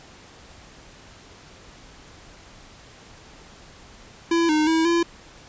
square tone with pitch steps, 335.7 / 307.1 / 323.5 / 339.8 Hz, E4 / D#4 / E4 / F4, +32 / -23 / -32 / -47 cents, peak -18 dBFS, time 4.31-5.03 s, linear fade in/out 5 ms, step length 180 ms, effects pink hiss -47 dBFS RMS until 5.48 s + resampled to 16000 Hz

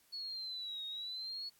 sine linear two-way sweep, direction down then up, 4400 to 3729 to 4400 Hz, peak -40 dBFS, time 0.12-1.5 s, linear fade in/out 20 ms, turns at 0.86 s, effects white hiss -69 dBFS RMS until 1.59 s + AAC 64 kbps

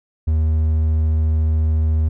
triangle tone, 78.5 Hz, D#2, 16 cents sharp, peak -12 dBFS, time 0.27-2.09 s, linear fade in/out 10 ms, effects none

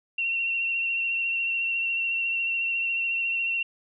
sine tone with vibrato, 2728 Hz, F7, 41 cents flat, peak -24 dBFS, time 0.18-3.63 s, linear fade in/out 5 ms, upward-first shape triangle, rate 14 Hz, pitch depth 28 cents each way, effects none

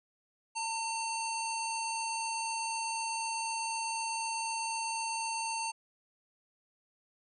harmonic tone, 904 Hz, A5, 47 cents sharp, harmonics 1 / 3 / 5 / 7 / 9 / 10, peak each -35 / -40 / -42 / -43 / -45 / -45 dBFS, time 0.55-5.72 s, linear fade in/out 20 ms, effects none

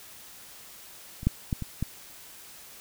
clicks, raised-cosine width 5 ms, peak -26 / -9 / -14 / -20 / -15 dBFS, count 5, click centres 1.231 / 1.27 / 1.528 / 1.623 / 1.826 s, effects white hiss -48 dBFS RMS until 2.8 s

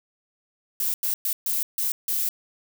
violet noise bursts at uneven times, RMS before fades -25 dBFS, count 6, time 0.8-0.94 / 1.03-1.14 / 1.25-1.33 / 1.46-1.63 / 1.78-1.92 / 2.08-2.29 s, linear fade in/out 2 ms, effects none

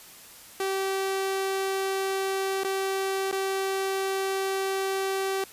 sawtooth tone with dropouts, 386.3 Hz, G4, 25 cents flat, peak -22 dBFS, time 0.6-5.44 s, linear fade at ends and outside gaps 2 ms, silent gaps 2.635-2.646 / 3.314-3.326 s, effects white hiss -48 dBFS RMS until 5.52 s + resampled to 32000 Hz

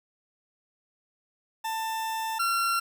40% pulse tone pair in turn, 890 / 1366.7 Hz, A5 / F6, +20 / -38 cents, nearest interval perfect fifth, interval 742 cents, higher second, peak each -28 / -23 dBFS, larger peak second, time 1.64-2.39 / 2.39-2.8 s, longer first, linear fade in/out 10 ms, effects 9-bit

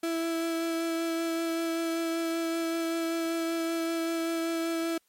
35% pulse tone with vibrato, 330.5 Hz, E4, 5 cents sharp, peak -26 dBFS, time 0.03-4.98 s, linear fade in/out 5 ms, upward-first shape sine, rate 5.2 Hz, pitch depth 11 cents each way, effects white hiss -71 dBFS RMS until 5.08 s + MP3 64 kbps

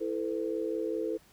sine chord, E suspended fourth, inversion none, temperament equal with one note detuned, 329.6 / 440 / 505.1 Hz, E4 / A4 / B4, 0 / 0 / +39 cents, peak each -34 / -33 / -36 dBFS, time 0-1.18 s, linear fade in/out 20 ms, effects pink hiss -61 dBFS RMS until 1.32 s

